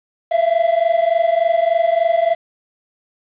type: tone pair together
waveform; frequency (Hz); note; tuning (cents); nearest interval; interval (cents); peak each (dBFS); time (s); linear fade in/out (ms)
triangle; 659.3 / 682.7; E5 / F5; 0 / -40; minor second; 60; -14; 0.31-2.35; 10
effects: resampled to 8000 Hz + 7-bit